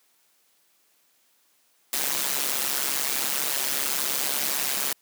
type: noise with amplitude modulation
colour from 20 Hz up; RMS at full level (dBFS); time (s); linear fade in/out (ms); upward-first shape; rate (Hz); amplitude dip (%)
white; -23; 1.93-4.93; 2; sine; 138; 80
effects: white hiss -65 dBFS RMS until 5.01 s + high-pass 200 Hz 12 dB/octave